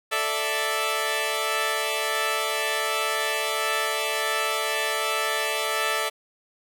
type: chord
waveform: 10% pulse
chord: A suspended fourth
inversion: none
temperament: equal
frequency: 440 / 587.3 / 659.3 Hz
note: A4 / D5 / E5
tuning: 0 / 0 / 0 cents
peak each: -20 dBFS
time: 0.11-6.1 s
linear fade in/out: 20 ms
effects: none